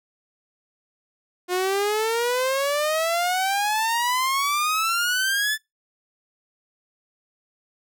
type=exponential sweep; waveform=sawtooth; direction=up; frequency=355.4 to 1760 Hz; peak=-17 dBFS; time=1.48-5.58 s; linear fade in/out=50 ms; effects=noise-tail reverb RT60 0.2 s tail -24 dB re dry